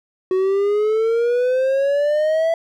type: exponential sweep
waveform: triangle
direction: up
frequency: 370 to 666 Hz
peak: -13 dBFS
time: 0.31-2.54 s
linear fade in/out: 2 ms
effects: none